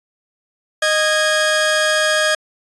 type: tone pair together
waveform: sawtooth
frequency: 619 / 1645.9 Hz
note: D#5 / G#6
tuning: -9 / -16 cents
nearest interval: octave + perfect fourth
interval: 1693 cents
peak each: -13 dBFS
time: 0.82-2.35 s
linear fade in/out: 5 ms
effects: resampled to 24000 Hz